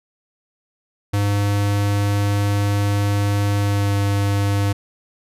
square tone with pitch glide, 101.6 to 100.55 Hz, G#2 to G2, -38 to +44 cents, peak -17 dBFS, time 1.13-4.73 s, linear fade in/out 10 ms, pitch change -18 cents, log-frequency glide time 3.57-3.96 s, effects resampled to 32000 Hz

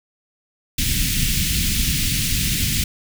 pink band-stop noise, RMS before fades -20 dBFS, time 0.78-2.84 s, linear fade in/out 5 ms, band 230 to 2300 Hz, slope 24 dB/octave, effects none

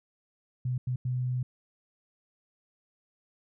sine tone bursts at uneven times, 125.9 Hz, B2, 34 cents sharp, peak -27 dBFS, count 3, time 0.65-0.78 / 0.87-0.96 / 1.05-1.43 s, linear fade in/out 5 ms, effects none

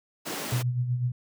pink high-pass noise, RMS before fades -34 dBFS, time 0.25-0.63 s, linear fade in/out 20 ms, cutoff 180 Hz, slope 24 dB/octave
sine tone with tremolo, 123.47 Hz, B2, in tune, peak -22 dBFS, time 0.52-1.12 s, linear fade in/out 5 ms, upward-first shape sine, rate 8 Hz, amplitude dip 55%
effects none

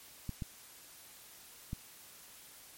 clicks, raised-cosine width 5 ms, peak -25 dBFS, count 3, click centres 0.293 / 0.422 / 1.731 s, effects white hiss -55 dBFS RMS until 2.77 s + MP3 64 kbps

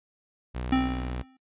sawtooth tone, 61.74 Hz, B1, in tune, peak -27 dBFS, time 0.54-1.23 s, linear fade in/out 20 ms
square tone with exponential decay, 261.6 Hz, C4, in tune, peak -19 dBFS, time 0.72-1.37 s, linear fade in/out 5 ms, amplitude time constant 140 ms
effects noise-tail reverb RT60 0.1 s tail -21 dB re dry + resampled to 8000 Hz

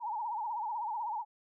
sine tone with vibrato, 897 Hz, A5, 33 cents sharp, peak -33 dBFS, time 0-1.25 s, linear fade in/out 50 ms, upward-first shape sine, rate 16 Hz, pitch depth 130 cents each way, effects none

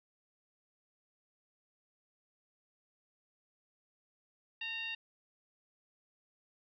sine tone with frequency modulation, 2767 Hz, F7, 17 cents flat, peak -37 dBFS, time 4.61-4.95 s, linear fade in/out 5 ms, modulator 940 Hz, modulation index 0.95, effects none

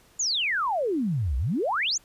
sine exponential two-way sweep, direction down then up, 7280 to 58.5 to 7280 Hz, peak -23 dBFS, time 0.19-1.98 s, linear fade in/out 10 ms, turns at 1.37 s, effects pink hiss -58 dBFS RMS until 2.04 s + resampled to 32000 Hz

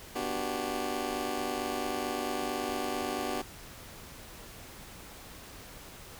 20% pulse chord, G major seventh, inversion first, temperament just, 245 / 294 / 367.5 / 392 Hz, B3 / D4 / F#4 / G4, -14 / +2 / -12 / 0 cents, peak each -33 dBFS, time 0.15-3.42 s, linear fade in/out 10 ms, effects pink hiss -48 dBFS RMS until 6.19 s

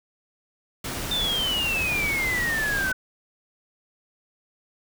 pink noise, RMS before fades -31 dBFS, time 0.84-2.92 s, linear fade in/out 5 ms
sine exponential sweep, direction down, 3617 to 1500 Hz, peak -23 dBFS, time 1.11-2.93 s, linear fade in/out 5 ms
effects none

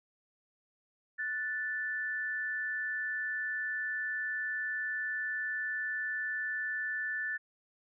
sine tone pair together, 1480 / 1760 Hz, F#6 / A6, 0 / 0 cents, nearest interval minor third, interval 300 cents, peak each -40 / -33 dBFS, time 1.18-7.38 s, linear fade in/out 20 ms, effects none

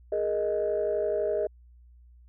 sine chord, Ab suspended second, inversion none, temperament just, 415.3 / 467.2 / 623 Hz, Ab4 / Bb4 / Eb5, 0 / +4 / +2 cents, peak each -28 / -31 / -27 dBFS, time 0.12-1.47 s, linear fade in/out 5 ms, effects tanh soft clip ceiling -18 dBFS + added 60 Hz sine -51 dBFS peak until 2.28 s

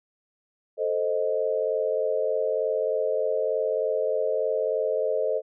sine chord, A diminished, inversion none, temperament equal, 440 / 523.3 / 622.3 Hz, A4 / C5 / Eb5, 0 / 0 / 0 cents, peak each -27 dBFS, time 0.77-5.42 s, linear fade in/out 50 ms, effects none

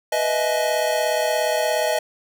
square chord, E major seventh, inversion second, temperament equal with one note detuned, 493.9 / 622.3 / 659.3 / 850.5 Hz, B4 / D#5 / E5 / G#5, 0 / 0 / 0 / +41 cents, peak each -28 / -22 / -28 / -27 dBFS, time 0.12-1.99 s, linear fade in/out 5 ms, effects none

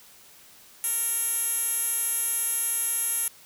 10% pulse tone with band-pass filter, 463.1 Hz, A#4, 11 cents flat, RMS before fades -27 dBFS, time 0.84-3.28 s, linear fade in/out 0 ms, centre 11000 Hz, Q 7.1, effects white hiss -52 dBFS RMS until 3.45 s

